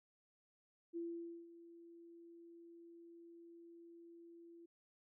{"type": "tone with ADSR envelope", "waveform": "sine", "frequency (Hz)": 338.4, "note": "E4", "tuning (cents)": 45, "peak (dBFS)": -40, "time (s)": [0.93, 4.66], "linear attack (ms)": 36, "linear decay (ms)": 500, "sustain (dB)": -16, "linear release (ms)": 8, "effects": []}